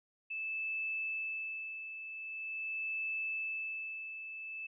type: tone with tremolo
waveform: sine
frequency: 2626 Hz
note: E7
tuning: 7 cents flat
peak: -34 dBFS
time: 0.3-4.67 s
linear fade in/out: 10 ms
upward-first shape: sine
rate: 0.44 Hz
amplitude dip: 60%
effects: none